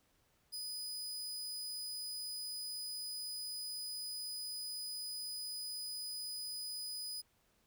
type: tone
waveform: sawtooth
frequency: 4978 Hz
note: D#8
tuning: in tune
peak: -38 dBFS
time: 0.52-7.22 s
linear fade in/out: 20 ms
effects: pink hiss -74 dBFS RMS until 7.66 s